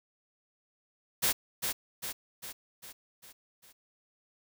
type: noise with echo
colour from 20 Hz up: white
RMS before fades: -27 dBFS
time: 1.22-1.33 s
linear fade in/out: 20 ms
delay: 400 ms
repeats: 6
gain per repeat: -5 dB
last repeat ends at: 3.73 s
effects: none